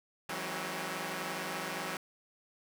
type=tone cluster; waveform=5% pulse; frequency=162.8 / 186.5 / 208.8 / 270 / 383.8 Hz; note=E3 / F#3 / G#3 / C#4 / G4; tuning=-21 / +14 / +10 / -45 / -37 cents; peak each=-30 / -29 / -34 / -31 / -35 dBFS; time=0.29-1.97 s; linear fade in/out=2 ms; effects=none